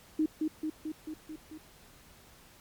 sine tone with echo, 311.1 Hz, D#4, in tune, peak -24 dBFS, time 0.19-0.26 s, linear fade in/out 5 ms, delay 220 ms, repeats 6, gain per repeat -3 dB, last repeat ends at 1.58 s, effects pink hiss -57 dBFS RMS until 2.6 s + MP3 96 kbps

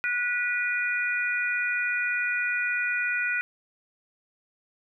harmonic tone, 488.3 Hz, B4, 20 cents flat, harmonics 3 / 4 / 5, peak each -27 / -31 / -29 dBFS, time 0.04-3.41 s, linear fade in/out 0 ms, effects none

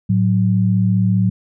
sine tone pair together, 110 / 185.08 Hz, A2 / F#3, 0 / +1 cents, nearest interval major sixth, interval 901 cents, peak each -15 dBFS, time 0.09-1.3 s, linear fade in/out 10 ms, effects none

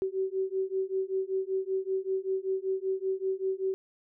sine beating tone pair, 378.9 / 384.1 Hz, F#4 / G4, +41 / -35 cents, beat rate 5.2 Hz, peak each -31 dBFS, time 0.02-3.74 s, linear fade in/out 0 ms, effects none

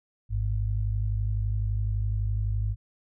sine tone pair together, 51.98 / 103.83 Hz, G#1 / G#2, +2 / 0 cents, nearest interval octave, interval 1198 cents, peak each -27 dBFS, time 0.29-2.76 s, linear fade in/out 50 ms, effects none

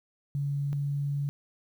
sine tone pair in turn, 141.8 / 142.33 Hz, C#3 / C#3, +40 / +46 cents, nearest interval unison, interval 6 cents, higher second, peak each -27 dBFS, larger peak neither, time 0.35-0.73 / 0.73-1.29 s, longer second, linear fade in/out 0 ms, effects 10-bit

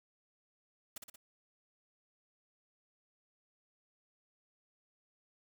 white noise with echo, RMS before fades -44 dBFS, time 0.96-0.98 s, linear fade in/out 5 ms, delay 60 ms, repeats 3, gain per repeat -4 dB, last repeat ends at 1.16 s, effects none

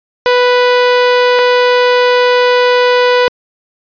sawtooth tone pair in turn, 493.9 / 493.9 Hz, B4 / B4, 0 / 0 cents, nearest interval unison, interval 0 cents, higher neither, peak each -3 dBFS, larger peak neither, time 0.26-1.39 / 1.39-3.28 s, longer second, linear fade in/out 0 ms, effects resampled to 11025 Hz

